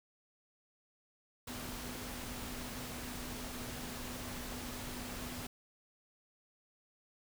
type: tone in noise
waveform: sine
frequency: 246.9 Hz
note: B3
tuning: in tune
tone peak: -48 dBFS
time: 1.47-5.47 s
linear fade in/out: 5 ms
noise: pink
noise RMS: -44 dBFS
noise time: 1.47-5.47 s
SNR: -7 dB
effects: none